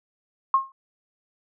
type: tone with exponential decay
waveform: sine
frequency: 1074 Hz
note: C6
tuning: 45 cents sharp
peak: -12 dBFS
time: 0.54-0.72 s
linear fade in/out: 2 ms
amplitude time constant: 37 ms
effects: none